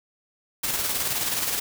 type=noise with tremolo; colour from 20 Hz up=white; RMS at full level=-25 dBFS; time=0.63-1.6 s; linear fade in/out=10 ms; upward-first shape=square; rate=19 Hz; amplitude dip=35%; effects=none